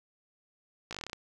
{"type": "slowing click train", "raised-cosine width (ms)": 0.2, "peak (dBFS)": -21, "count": 10, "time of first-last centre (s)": [0.91, 1.131], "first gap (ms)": 17, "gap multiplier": 1.09, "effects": []}